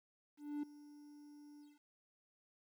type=tone with ADSR envelope; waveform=triangle; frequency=293.7 Hz; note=D4; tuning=in tune; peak=-35 dBFS; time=0.37-1.8 s; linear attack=260 ms; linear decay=6 ms; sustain=-18 dB; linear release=190 ms; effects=12-bit